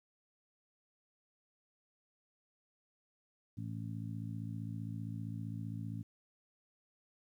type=harmonic tone; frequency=55.3 Hz; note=A1; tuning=9 cents sharp; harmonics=2 / 3 / 4 / 5; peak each=-41 / -45 / -47 / -49 dBFS; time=3.57-6.03 s; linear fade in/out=10 ms; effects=12-bit